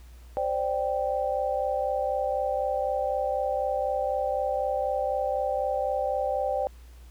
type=chord; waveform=sine; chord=C suspended second; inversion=none; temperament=equal; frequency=523.3 / 587.3 / 784 Hz; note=C5 / D5 / G5; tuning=0 / 0 / 0 cents; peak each=-29 dBFS; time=0.37-6.67 s; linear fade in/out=0 ms; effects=added 60 Hz sine -45 dBFS peak until 7.1 s + pink hiss -59 dBFS RMS until 7.1 s